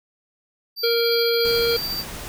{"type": "tone with tremolo", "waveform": "square", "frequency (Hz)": 4657, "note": "D8", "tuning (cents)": -15, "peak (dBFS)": -24, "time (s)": [0.76, 2.05], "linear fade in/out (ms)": 50, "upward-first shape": "triangle", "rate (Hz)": 14, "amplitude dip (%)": 40}
{"type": "harmonic tone", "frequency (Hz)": 466, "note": "A#4", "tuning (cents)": -1, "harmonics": [1, 3, 5, 7, 9, 10], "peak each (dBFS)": [-19, -29, -31, -29, -26, -37], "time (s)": [0.83, 1.77], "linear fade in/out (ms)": 10}
{"type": "noise", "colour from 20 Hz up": "pink", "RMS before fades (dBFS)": -34, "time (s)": [1.45, 2.28], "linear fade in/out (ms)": 0}
{"effects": []}